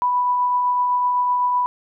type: tone with tremolo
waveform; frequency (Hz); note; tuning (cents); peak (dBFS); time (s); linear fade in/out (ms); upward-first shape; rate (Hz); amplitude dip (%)
sine; 987.8; B5; 0; -15; 0.02-1.66; 0; triangle; 7.9; 25
effects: none

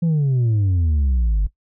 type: exponential sweep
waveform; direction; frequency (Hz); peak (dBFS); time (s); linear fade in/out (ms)
sine; down; 172.4 to 47.29; -12; 0.02-1.47; 10
effects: noise-tail reverb RT60 0.1 s tail -19 dB re dry + tanh soft clip ceiling -14 dBFS

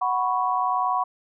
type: chord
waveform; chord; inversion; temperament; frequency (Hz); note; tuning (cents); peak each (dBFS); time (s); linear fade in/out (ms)
sine; F# suspended fourth; none; equal; 740 / 987.8 / 1108.7; F#5 / B5 / C#6; 0 / 0 / 0; -25; 0.01-1.04; 10
effects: none

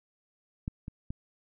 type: clicks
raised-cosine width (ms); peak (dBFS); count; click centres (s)
5; -20 / -26 / -23; 3; 0.679 / 0.881 / 1.105
effects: none

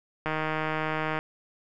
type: click train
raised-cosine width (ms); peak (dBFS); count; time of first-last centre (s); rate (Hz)
0.5; -14; 146; 0.26-1.189; 156
effects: none

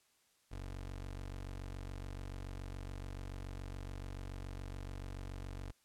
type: tone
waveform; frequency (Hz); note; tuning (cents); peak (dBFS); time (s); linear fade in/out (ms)
25% pulse; 47.03; F#1; +29; -39; 0.51-5.72; 10
effects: white hiss -73 dBFS RMS until 5.84 s + low-pass 11000 Hz 12 dB/octave

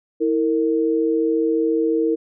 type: tone pair together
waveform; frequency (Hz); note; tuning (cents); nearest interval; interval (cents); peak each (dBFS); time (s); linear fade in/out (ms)
sine; 324.3 / 458.6; E4 / A#4; -28 / -28; tritone; 600; -19; 0.2-2.16; 20
effects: none

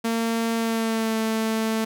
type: tone with pitch glide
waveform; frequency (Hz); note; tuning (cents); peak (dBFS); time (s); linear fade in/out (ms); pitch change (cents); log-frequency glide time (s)
sawtooth; 228.3 to 221.7; A#3 to A3; -36 to +13; -18; 0.04-1.85; 10; -51; 0.56-1.17
effects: none

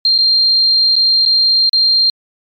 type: tone with dropouts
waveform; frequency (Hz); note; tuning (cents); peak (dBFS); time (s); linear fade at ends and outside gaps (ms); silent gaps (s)
sine; 4186; C8; 0; -8; 0.05-2.1; 2; 0.18-0.186 / 0.956-0.963 / 1.253-1.26 / 1.694-1.731
effects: MP3 96 kbps

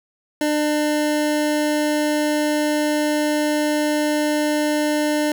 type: tone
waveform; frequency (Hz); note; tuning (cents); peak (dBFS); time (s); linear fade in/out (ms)
25% pulse; 300; D4; +37; -14; 0.41-5.32; 2
effects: none

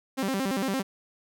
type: tone with vibrato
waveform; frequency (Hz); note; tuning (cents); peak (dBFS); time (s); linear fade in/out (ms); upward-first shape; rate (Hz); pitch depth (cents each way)
sawtooth; 227.6; A#3; -41; -22; 0.17-0.83; 20; square; 8.8; 270
effects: none

